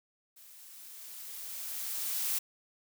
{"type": "noise with level ramp", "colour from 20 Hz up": "blue", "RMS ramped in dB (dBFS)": [-55, -31], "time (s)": [0.36, 2.39], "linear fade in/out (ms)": 10, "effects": []}